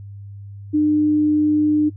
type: tone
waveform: sine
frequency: 301.7 Hz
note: D4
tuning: 47 cents sharp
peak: -13 dBFS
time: 0.73-1.9 s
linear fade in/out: 20 ms
effects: noise-tail reverb RT60 0.1 s tail -23 dB re dry + added 100 Hz sine -33 dBFS peak until 1.96 s